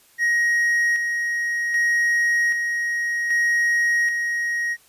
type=tone with tremolo; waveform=triangle; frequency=1885 Hz; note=A#6; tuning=19 cents sharp; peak=-15 dBFS; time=0.18-4.77 s; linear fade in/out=50 ms; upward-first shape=square; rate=0.64 Hz; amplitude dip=40%; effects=white hiss -55 dBFS RMS until 4.88 s + resampled to 32000 Hz